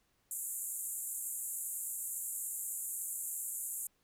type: band-pass noise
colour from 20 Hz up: pink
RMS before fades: -40 dBFS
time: 0.31-3.87 s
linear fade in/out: 2 ms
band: 7100 to 14000 Hz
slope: 96 dB/octave
effects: pink hiss -75 dBFS RMS until 4.03 s